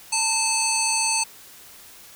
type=harmonic tone with a mistuned harmonic; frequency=893 Hz; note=A5; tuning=25 cents sharp; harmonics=1 / 3 / 5 / 7 / 9 / 10; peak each=-27 / -27 / -27 / -27 / -27 / -27 dBFS; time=0.12-1.24 s; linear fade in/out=10 ms; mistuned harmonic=3; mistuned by=-48 cents; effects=white hiss -46 dBFS RMS until 2.15 s